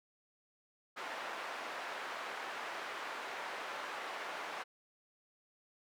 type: band-pass noise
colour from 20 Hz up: white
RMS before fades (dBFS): -43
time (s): 0.96-4.64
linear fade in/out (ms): 20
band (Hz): 540 to 1600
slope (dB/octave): 12
effects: none